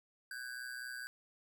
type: ring-modulated tone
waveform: square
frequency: 1568 Hz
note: G6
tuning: in tune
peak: -40 dBFS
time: 0.31-1.07 s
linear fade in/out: 0 ms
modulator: 62.2 Hz
effects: none